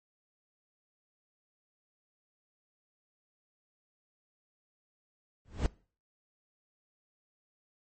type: noise with exponential growth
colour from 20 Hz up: brown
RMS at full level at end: -25 dBFS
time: 5.45-5.66 s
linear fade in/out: 0 ms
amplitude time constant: 44 ms
effects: noise-tail reverb RT60 0.4 s tail -22 dB re dry + MP3 32 kbps